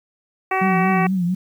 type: harmonic tone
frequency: 379.2 Hz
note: F#4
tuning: 43 cents sharp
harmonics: 1 / 2 / 3 / 4 / 5 / 6 / 7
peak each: -25 / -21 / -24 / -32 / -26 / -28 / -31 dBFS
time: 0.51-1.07 s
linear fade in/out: 5 ms
type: tone with vibrato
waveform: sine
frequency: 182 Hz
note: F#3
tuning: 28 cents flat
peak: -17 dBFS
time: 0.61-1.35 s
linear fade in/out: 10 ms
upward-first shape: triangle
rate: 4.3 Hz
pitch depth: 110 cents each way
effects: 8-bit